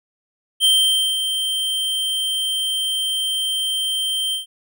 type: tone with ADSR envelope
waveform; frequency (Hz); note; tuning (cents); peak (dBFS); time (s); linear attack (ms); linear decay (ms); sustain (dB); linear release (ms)
square; 3136; G7; 0; -12; 0.6-4.46; 45; 520; -8; 130
effects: none